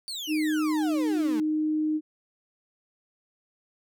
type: exponential sweep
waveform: 35% pulse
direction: down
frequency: 4624 to 207.7 Hz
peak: -31 dBFS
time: 0.08-1.4 s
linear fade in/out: 0 ms
type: tone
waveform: sine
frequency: 308.4 Hz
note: D#4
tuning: 15 cents flat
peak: -23 dBFS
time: 0.27-2.01 s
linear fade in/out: 50 ms
effects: none